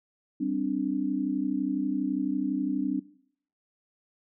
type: chord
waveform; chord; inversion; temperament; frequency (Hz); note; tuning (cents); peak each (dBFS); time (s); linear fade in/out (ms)
sine; G suspended fourth; none; equal; 196 / 261.6 / 293.7; G3 / C4 / D4; 0 / 0 / 0; -34 / -29 / -28; 0.4-3; 10
effects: noise-tail reverb RT60 0.6 s tail -19 dB re dry